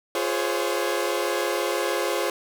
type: chord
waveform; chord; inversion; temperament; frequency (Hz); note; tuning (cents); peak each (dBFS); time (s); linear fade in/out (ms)
sawtooth; Db major seventh; first; equal with one note detuned; 349.2 / 415.3 / 514.6 / 554.4; F4 / Ab4 / C5 / Db5; 0 / 0 / -29 / 0; -25; 0.15-2.3; 2
effects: none